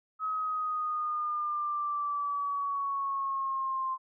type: linear sweep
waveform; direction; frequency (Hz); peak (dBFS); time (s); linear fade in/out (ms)
sine; down; 1278 to 1046.5; -29; 0.19-3.98; 50
effects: none